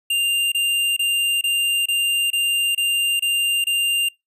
square tone bursts, 2794 Hz, F7, in tune, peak -18 dBFS, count 9, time 0.1-4.088 s, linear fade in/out 5 ms, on 420 ms, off 26 ms, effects noise-tail reverb RT60 0.2 s tail -26 dB re dry + resampled to 32000 Hz

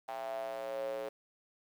square tone with high-pass filter sweep, 60.8 Hz, B1, 26 cents flat, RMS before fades -39 dBFS, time 0.08-1.09 s, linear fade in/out 5 ms, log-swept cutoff 750 to 490 Hz, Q 8.6, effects low-pass 4000 Hz 12 dB/octave + 10-bit

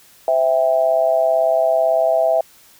sine tone with amplitude modulation, 656 Hz, E5, 9 cents flat, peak -9 dBFS, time 0.28-2.41 s, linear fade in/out 2 ms, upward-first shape sine, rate 138 Hz, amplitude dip 85%, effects white hiss -49 dBFS RMS until 2.79 s

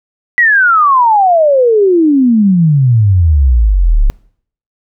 sine exponential sweep, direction down, 1975.5 to 32.7 Hz, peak -5 dBFS, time 0.38-4.1 s, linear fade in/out 0 ms, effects noise-tail reverb RT60 0.6 s tail -24 dB re dry

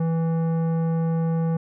sine tone with tanh clipping, 164.2 Hz, E3, 6 cents flat, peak -22 dBFS, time 0-1.57 s, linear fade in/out 5 ms, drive 13 dB, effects none

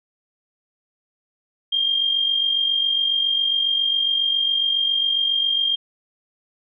sine tone with amplitude modulation, 3206 Hz, G7, 38 cents sharp, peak -15 dBFS, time 1.72-5.76 s, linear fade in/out 10 ms, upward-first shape sine, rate 47.3 Hz, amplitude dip 55%, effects none

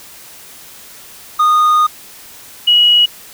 triangle / sine tone pair in turn, 1231 / 2911 Hz, D#6 / F#7, -19 / -29 cents, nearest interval octave + minor third, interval 1490 cents, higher second, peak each -6 dBFS, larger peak neither, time 1.39-1.87 / 2.67-3.06 s, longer first, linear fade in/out 10 ms, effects white hiss -37 dBFS RMS until 3.33 s

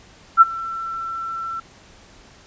sine tone with ADSR envelope, 1343 Hz, E6, 32 cents sharp, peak -3 dBFS, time 0.37-1.6 s, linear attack 43 ms, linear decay 25 ms, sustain -22 dB, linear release 6 ms, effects pink hiss -48 dBFS RMS until 2.46 s + resampled to 16000 Hz

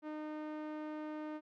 sawtooth tone with low-pass filter, 305.9 Hz, D#4, 29 cents flat, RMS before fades -43 dBFS, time 0.02-1.41 s, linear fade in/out 50 ms, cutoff 1600 Hz, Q 0.64, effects none

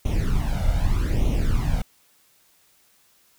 brown noise with flanger, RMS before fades -21 dBFS, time 0.05-1.82 s, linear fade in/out 5 ms, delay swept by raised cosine 0.31 to 1.41 ms, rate 0.82 Hz, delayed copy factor +0.75, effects white hiss -60 dBFS RMS until 3.38 s

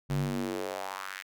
square tone with high-pass filter sweep, 47.72 Hz, G1, 46 cents flat, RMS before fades -34 dBFS, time 0.09-1.23 s, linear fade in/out 20 ms, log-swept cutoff 110 to 2000 Hz, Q 2.6, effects none

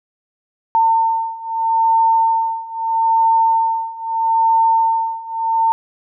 sine beating tone pair, 903 / 903.78 Hz, A5 / A5, +45 / +46 cents, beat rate 0.78 Hz, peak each -17 / -15 dBFS, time 0.75-5.72 s, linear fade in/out 0 ms, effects none

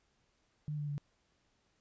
sine tone with pitch steps, 150 / 147.17 / 144.39 Hz, D3 / D3 / D3, +37 / +4 / -29 cents, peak -35 dBFS, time 0.68-0.98 s, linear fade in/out 0 ms, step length 100 ms, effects pink hiss -75 dBFS RMS until 1.8 s + resampled to 16000 Hz

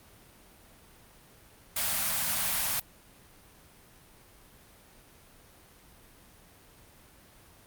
white band-stop noise, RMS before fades -29 dBFS, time 1.76-2.8 s, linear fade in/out 5 ms, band 250 to 570 Hz, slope 48 dB/octave, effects pink hiss -56 dBFS RMS until 7.66 s + Opus 32 kbps

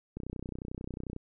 click train, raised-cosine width 3 ms, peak -25 dBFS, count 32, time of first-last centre 0.17-1.164 s, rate 31.2 Hz, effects none

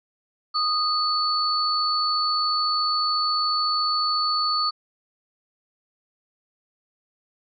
sine tone pair together, 1241 / 4457 Hz, D#6 / C#8, -5 / +9 cents, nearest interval octave + minor seventh, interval 2214 cents, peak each -23 dBFS, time 0.54-4.71 s, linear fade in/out 20 ms, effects none

